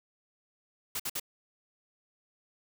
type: noise bursts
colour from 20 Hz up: white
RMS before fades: -34 dBFS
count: 3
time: 0.95-1.198 s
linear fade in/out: 5 ms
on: 46 ms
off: 55 ms
effects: none